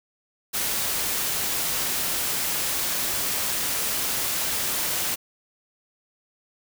white noise, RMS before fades -26 dBFS, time 0.53-5.16 s, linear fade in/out 20 ms, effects none

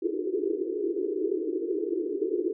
white band-pass noise, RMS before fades -29 dBFS, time 0.02-2.53 s, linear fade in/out 10 ms, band 310 to 440 Hz, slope 96 dB/octave, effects none

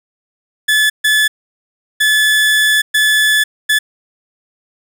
30% pulse tone bursts at uneven times, 1726 Hz, A6, 34 cents flat, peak -7 dBFS, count 5, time 0.68-0.9 / 1.04-1.28 / 2-2.82 / 2.94-3.44 / 3.69-3.79 s, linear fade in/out 10 ms, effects none

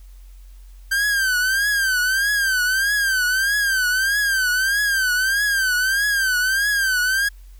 45% pulse tone with vibrato, 1568 Hz, G6, in tune, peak -17 dBFS, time 0.91-7.29 s, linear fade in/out 10 ms, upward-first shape triangle, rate 1.6 Hz, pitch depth 130 cents each way, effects added 45 Hz sine -39 dBFS peak until 7.59 s + white hiss -58 dBFS RMS until 7.59 s

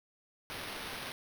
violet noise with sample-and-hold, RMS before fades -42 dBFS, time 0.5-1.12 s, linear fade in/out 0 ms, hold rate 7350 Hz, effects none

